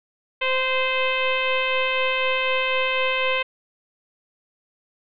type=tone with frequency modulation; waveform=sine; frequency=1556 Hz; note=G6; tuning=13 cents flat; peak=-19 dBFS; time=0.41-3.43 s; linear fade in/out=10 ms; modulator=518 Hz; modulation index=2.9; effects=none